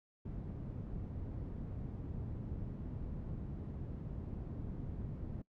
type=low-pass noise; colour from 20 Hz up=white; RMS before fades=-43 dBFS; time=0.25-5.42 s; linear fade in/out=5 ms; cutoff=150 Hz; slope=12 dB/octave; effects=noise-tail reverb RT60 0.1 s tail -21 dB re dry